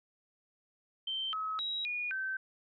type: tone with pitch steps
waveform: sine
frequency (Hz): 3118 / 1282 / 3847 / 2447 / 1545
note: G7 / E6 / B7 / D#7 / G6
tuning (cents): -10 / -49 / -46 / -29 / -26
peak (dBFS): -33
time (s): 1.07-2.37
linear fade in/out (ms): 5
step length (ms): 260
effects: none